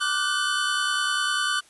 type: tone cluster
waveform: square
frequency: 1173 / 1458 / 1528 / 3010 Hz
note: D6 / F#6 / G6 / F#7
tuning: -2 / -26 / -45 / +29 cents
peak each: -29 dBFS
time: 0-1.61 s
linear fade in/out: 20 ms
effects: white hiss -55 dBFS RMS until 1.69 s + resampled to 24000 Hz